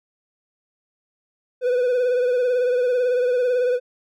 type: tone with vibrato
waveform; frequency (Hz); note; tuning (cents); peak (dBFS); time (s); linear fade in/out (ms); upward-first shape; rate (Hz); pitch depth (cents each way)
triangle; 496.6; B4; +9; -15; 1.61-3.8; 50; triangle; 18; 56
effects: none